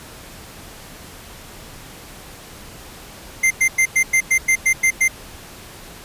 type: tone bursts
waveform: square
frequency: 2088 Hz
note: C7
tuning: 4 cents flat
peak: -13 dBFS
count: 10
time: 3.43-5.082 s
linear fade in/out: 10 ms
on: 77 ms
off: 98 ms
effects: pink hiss -39 dBFS RMS until 6.04 s + resampled to 32000 Hz